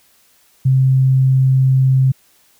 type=tone; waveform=sine; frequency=131.9 Hz; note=C3; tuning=14 cents sharp; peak=-9 dBFS; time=0.65-2.12 s; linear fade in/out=10 ms; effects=white hiss -54 dBFS RMS until 2.59 s